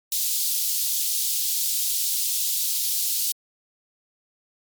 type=high-pass noise; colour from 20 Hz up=white; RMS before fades=-24 dBFS; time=0.12-3.32 s; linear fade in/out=2 ms; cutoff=3600 Hz; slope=24 dB/octave; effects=MP3 96 kbps